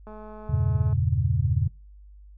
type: click train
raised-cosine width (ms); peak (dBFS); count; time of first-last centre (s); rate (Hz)
1; -30; 185; 0.07-0.93; 214
type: chord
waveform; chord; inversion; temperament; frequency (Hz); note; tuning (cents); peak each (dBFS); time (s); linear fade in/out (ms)
sine; E diminished seventh; none; equal; 82.41 / 98 / 116.54 / 138.59; E2 / G2 / Bb2 / Db3; 0 / 0 / 0 / 0; -26; 0.49-1.68; 10
effects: noise-tail reverb RT60 0.3 s tail -23 dB re dry + added 50 Hz sine -45 dBFS peak until 2.37 s